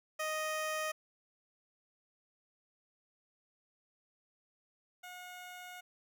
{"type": "tone pair in turn", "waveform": "15% pulse", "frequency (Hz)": [622.3, 722.9], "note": ["D#5", "F#5"], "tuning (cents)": [0, -40], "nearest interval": "minor third", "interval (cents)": 260, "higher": "second", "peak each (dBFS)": [-28, -40], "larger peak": "first", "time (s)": [[0.19, 0.92], [5.03, 5.81]], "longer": "second", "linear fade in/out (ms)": 10, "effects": []}